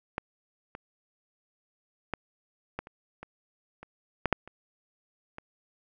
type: clicks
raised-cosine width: 0.5 ms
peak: -15 / -24 / -15 / -18 / -30 / -26 / -29 / -10 / -6 / -30 / -25 dBFS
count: 11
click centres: 0.181 / 0.751 / 2.137 / 2.79 / 2.871 / 3.23 / 3.83 / 4.257 / 4.327 / 4.476 / 5.384 s
effects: none